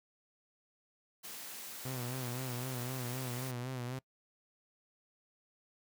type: high-pass noise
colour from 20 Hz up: white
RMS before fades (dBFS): -46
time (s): 1.23-3.52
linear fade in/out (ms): 20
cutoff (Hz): 140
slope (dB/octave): 24
type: tone with vibrato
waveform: sawtooth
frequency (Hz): 125.9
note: B2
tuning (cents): +34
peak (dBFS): -34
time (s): 1.85-3.99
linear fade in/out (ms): 5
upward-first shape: sine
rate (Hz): 3.9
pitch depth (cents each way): 74
effects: noise-tail reverb RT60 0.1 s tail -23 dB re dry